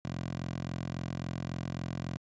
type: tone with high-pass filter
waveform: 10% pulse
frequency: 43.65 Hz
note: F1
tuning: in tune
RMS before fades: -37 dBFS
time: 0.05-2.17 s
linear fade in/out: 0 ms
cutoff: 120 Hz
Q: 1.7
effects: resampled to 16000 Hz